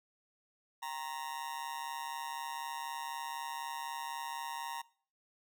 40% pulse tone with amplitude modulation, 932.3 Hz, A#5, in tune, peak -34 dBFS, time 0.82-4.82 s, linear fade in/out 10 ms, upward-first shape sine, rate 144 Hz, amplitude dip 85%, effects noise-tail reverb RT60 0.5 s tail -22 dB re dry

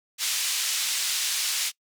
pink band-pass noise, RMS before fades -27 dBFS, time 0.18-1.72 s, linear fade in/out 50 ms, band 3200 to 10000 Hz, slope 12 dB/octave, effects noise-tail reverb RT60 0.1 s tail -23 dB re dry

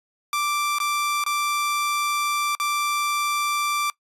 sawtooth tone with dropouts, 1174.7 Hz, D6, in tune, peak -18 dBFS, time 0.33-3.9 s, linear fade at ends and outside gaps 1 ms, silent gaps 0.785-0.801 / 1.239-1.263 / 2.551-2.599 s, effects noise-tail reverb RT60 0.1 s tail -21 dB re dry + resampled to 32000 Hz

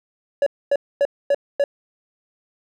triangle tone bursts, 565 Hz, C#5, 33 cents sharp, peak -12 dBFS, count 5, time 0.42-1.64 s, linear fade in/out 2 ms, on 44 ms, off 250 ms, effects none

